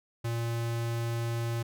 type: tone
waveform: square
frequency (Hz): 116.54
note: A#2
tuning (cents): 0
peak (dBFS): -30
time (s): 0.24-1.63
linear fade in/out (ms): 10
effects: none